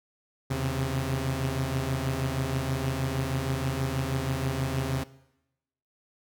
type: tone cluster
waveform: sawtooth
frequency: 80.4 / 128.7 / 135 Hz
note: E2 / C3 / C#3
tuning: -43 / -28 / -45 cents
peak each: -31 / -29 / -25 dBFS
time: 0.5-5.04 s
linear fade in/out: 10 ms
effects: noise-tail reverb RT60 0.9 s tail -19 dB re dry